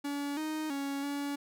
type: tone with pitch steps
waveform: 45% pulse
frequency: 285.2 / 310.6 / 278.6 / 284.4 Hz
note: C#4 / D#4 / C#4 / C#4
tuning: +49 / -3 / +9 / +45 cents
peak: -33 dBFS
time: 0.04-1.36 s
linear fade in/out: 10 ms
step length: 330 ms
effects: none